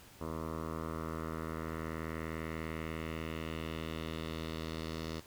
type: tone with low-pass filter sweep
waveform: 10% pulse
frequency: 80.3 Hz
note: E2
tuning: 45 cents flat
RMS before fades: -40 dBFS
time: 0.2-5.21 s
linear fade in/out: 20 ms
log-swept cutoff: 1000 to 5000 Hz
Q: 2.2
effects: pink hiss -57 dBFS RMS until 5.26 s